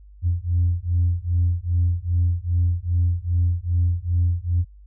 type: beating tone pair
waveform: sine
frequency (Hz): 86 / 88.5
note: F2 / F2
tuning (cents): -26 / +23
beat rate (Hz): 2.5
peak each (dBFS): -20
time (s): 0.22-4.65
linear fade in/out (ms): 50
effects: tanh soft clip ceiling -12 dBFS + added 50 Hz sine -43 dBFS peak until 4.86 s